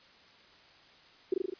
sine tone with echo, 372.8 Hz, F#4, 13 cents sharp, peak -23 dBFS, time 1.32-1.34 s, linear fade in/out 5 ms, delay 40 ms, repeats 5, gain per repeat -2 dB, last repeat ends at 1.54 s, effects white hiss -58 dBFS RMS until 1.59 s + resampled to 11025 Hz

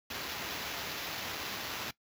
white noise with sample-and-hold, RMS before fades -39 dBFS, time 0.1-1.91 s, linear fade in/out 5 ms, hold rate 8820 Hz, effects noise-tail reverb RT60 0.1 s tail -19 dB re dry + high-pass 60 Hz 12 dB/octave

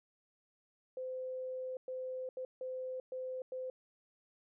sine tone bursts at uneven times, 514 Hz, C5, 31 cents flat, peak -38 dBFS, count 6, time 0.97-1.77 / 1.88-2.29 / 2.37-2.45 / 2.61-3 / 3.12-3.42 / 3.52-3.7 s, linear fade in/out 2 ms, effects none

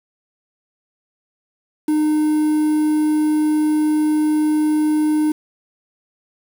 triangle tone with quantisation, 305.5 Hz, D#4, 32 cents flat, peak -12 dBFS, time 1.88-5.32 s, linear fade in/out 5 ms, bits 6, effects none

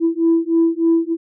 sine beating tone pair, 329.6 / 332.9 Hz, E4 / E4, 0 / +17 cents, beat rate 3.3 Hz, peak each -15 dBFS, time 0-1.17 s, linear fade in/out 50 ms, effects tanh soft clip ceiling -7 dBFS

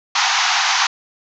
pink band-pass noise, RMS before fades -17 dBFS, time 0.15-0.87 s, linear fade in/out 5 ms, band 730 to 6700 Hz, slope 96 dB/octave, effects none

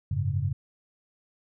sine chord, F# suspended second, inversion none, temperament just, 92.5 / 104.06 / 138.75 Hz, F#2 / G#2 / C#3, 0 / +4 / +2 cents, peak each -29 dBFS, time 0.11-0.53 s, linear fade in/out 5 ms, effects none

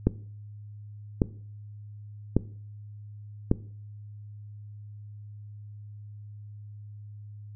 click train, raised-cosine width 3 ms, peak -7 dBFS, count 4, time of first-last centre 0.07-3.514 s, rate 0.871 Hz, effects noise-tail reverb RT60 0.5 s tail -18 dB re dry + added 104 Hz sine -41 dBFS peak until 7.55 s

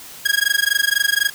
sawtooth tone with amplitude modulation, 1642 Hz, G#6, 20 cents flat, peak -8 dBFS, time 0.25-1.3 s, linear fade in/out 10 ms, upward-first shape sine, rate 24 Hz, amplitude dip 100%, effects white hiss -38 dBFS RMS until 1.34 s

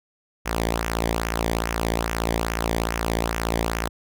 sawtooth tone with flanger, 56.8 Hz, A#1, 44 cents flat, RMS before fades -25 dBFS, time 0.45-3.89 s, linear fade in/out 20 ms, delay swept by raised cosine 0.23 to 0.76 ms, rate 2.4 Hz, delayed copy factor -0.7, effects none

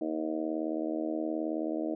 harmonic tone, 78.9 Hz, D#2, 25 cents sharp, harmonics 3 / 4 / 5 / 6 / 7 / 8 / 9, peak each -40 / -32 / -45 / -40 / -41 / -38 / -46 dBFS, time 0.01-1.95 s, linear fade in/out 5 ms, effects none

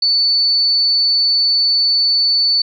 sine tone, 4490 Hz, C#8, 21 cents sharp, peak -11 dBFS, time 0.02-2.62 s, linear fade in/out 5 ms, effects none

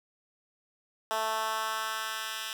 10% pulse tone with high-pass filter sweep, 220 Hz, A3, in tune, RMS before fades -33 dBFS, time 1.11-2.53 s, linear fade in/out 0 ms, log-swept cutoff 720 to 2300 Hz, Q 1.4, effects none

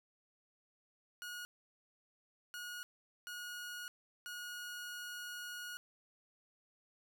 sawtooth tone bursts at uneven times, 1446 Hz, F#6, 40 cents flat, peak -40 dBFS, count 4, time 1.22-1.45 / 2.54-2.83 / 3.27-3.88 / 4.26-5.77 s, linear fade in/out 0 ms, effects none

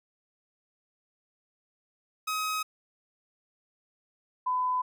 sawtooth / sine tone pair in turn, 1267 / 1005.6 Hz, D#6 / B5, +31 / +31 cents, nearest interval major third, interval 400 cents, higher first, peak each -25 dBFS, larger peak neither, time 2.27-2.63 / 4.46-4.82 s, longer neither, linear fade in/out 10 ms, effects none

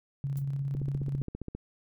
sine tone with tremolo, 138.59 Hz, C#3, in tune, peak -28 dBFS, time 0.24-1.22 s, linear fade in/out 0 ms, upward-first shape square, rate 17 Hz, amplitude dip 30%
violet noise with exponential decay, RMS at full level -43 dBFS, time 0.37-0.45 s, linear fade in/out 1 ms, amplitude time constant 17 ms
click train, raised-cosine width 3 ms, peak -24 dBFS, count 13, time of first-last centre 0.75-1.55 s, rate 15 Hz
effects none

